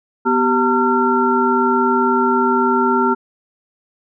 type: tone cluster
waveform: sine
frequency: 246.9 / 387.8 / 907 / 1369 Hz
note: B3 / G4 / A#5 / F6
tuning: 0 / -19 / -48 / -35 cents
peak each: -18 dBFS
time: 0.25-3.15 s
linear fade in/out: 20 ms
effects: none